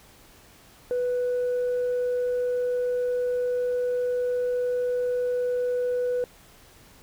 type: tone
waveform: sine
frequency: 493.9 Hz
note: B4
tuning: in tune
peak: -21 dBFS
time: 0.91-6.24 s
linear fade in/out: 0 ms
effects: tanh soft clip ceiling -21 dBFS + pink hiss -53 dBFS RMS until 7.02 s